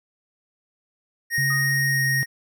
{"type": "tone", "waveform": "square", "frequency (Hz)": 1864.7, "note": "A#6", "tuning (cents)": 0, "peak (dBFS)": -21, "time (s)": [1.3, 2.26], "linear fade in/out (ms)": 50}
{"type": "tone with pitch glide", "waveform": "sine", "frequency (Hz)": [138.3, 135.3], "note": ["C#3", "C#3"], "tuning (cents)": [-4, -42], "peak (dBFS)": -24, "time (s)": [1.38, 2.23], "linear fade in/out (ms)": 0, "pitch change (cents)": -38, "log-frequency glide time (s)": [1.88, 2.03]}
{"type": "tone with exponential decay", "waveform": "sine", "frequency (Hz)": 1244.5, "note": "D#6", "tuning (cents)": 0, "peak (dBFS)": -29, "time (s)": [1.5, 1.9], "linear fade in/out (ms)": 5, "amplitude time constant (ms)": 85}
{"effects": []}